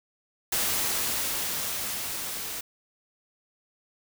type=noise with level ramp; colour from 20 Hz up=white; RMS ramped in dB=-26 to -35 dBFS; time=0.52-2.61 s; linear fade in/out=5 ms; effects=none